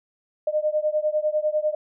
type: beating tone pair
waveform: sine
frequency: 605 / 615 Hz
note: D#5 / D#5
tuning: -49 / -20 cents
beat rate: 10 Hz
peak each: -23 / -24 dBFS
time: 0.47-1.75 s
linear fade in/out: 5 ms
effects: none